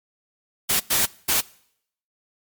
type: noise bursts at uneven times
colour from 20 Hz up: white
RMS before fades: -20 dBFS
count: 3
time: 0.69-0.8 / 0.9-1.06 / 1.28-1.41 s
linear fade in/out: 10 ms
effects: noise-tail reverb RT60 0.7 s tail -23 dB re dry + MP3 96 kbps